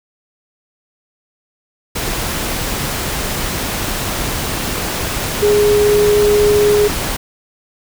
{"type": "tone in noise", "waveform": "sine", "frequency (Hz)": 415.3, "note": "G#4", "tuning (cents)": 0, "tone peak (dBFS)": -9, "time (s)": [5.42, 6.88], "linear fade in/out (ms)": 10, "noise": "pink", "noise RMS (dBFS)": -20, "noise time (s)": [1.95, 7.17], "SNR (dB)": 8, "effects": []}